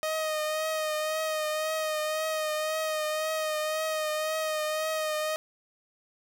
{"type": "tone with vibrato", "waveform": "sawtooth", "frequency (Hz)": 622.3, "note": "D#5", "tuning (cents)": 0, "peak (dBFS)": -24, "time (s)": [0.03, 5.36], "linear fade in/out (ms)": 0, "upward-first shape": "triangle", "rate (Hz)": 1.9, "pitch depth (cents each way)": 33, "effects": []}